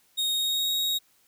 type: tone with pitch glide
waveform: 40% pulse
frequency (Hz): 3729 to 3775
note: A#7 to A#7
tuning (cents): 0 to +21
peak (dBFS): -23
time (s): 0.17-0.99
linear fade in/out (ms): 20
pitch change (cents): +21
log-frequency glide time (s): 0.33-0.72
effects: white hiss -64 dBFS RMS until 1.27 s